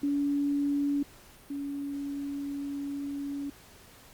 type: tone pair in turn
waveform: sine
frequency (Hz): 285 / 282.4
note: C#4 / C#4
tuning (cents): +48 / +32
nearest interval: unison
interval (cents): 16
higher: first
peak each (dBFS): -25 / -32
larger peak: first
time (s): 0.03-1.03 / 1.5-3.5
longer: second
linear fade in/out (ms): 5
effects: pink hiss -54 dBFS RMS until 4.13 s + Opus 48 kbps